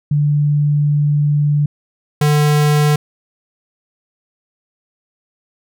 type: tone pair in turn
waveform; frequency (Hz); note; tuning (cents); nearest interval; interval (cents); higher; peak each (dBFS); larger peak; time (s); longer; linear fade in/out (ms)
sine / square; 146.83 / 148.79; D3 / D3; 0 / +23; unison; 23; second; -11; neither; 0.11-1.66 / 2.21-2.96; first; 5
effects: none